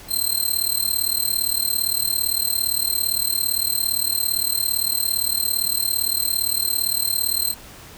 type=tone with amplitude modulation; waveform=5% pulse; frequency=4128 Hz; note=C8; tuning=24 cents flat; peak=-9 dBFS; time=0.08-7.55 s; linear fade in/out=50 ms; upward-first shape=sine; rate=37.6 Hz; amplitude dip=85%; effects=pink hiss -42 dBFS RMS until 7.97 s